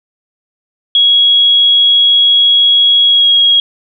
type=tone with pitch glide; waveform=sine; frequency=3322 to 3293 Hz; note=G#7 to G#7; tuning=0 to -15 cents; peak=-5 dBFS; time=0.95-3.6 s; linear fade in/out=2 ms; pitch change=-15 cents; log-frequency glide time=3.05-3.33 s; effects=none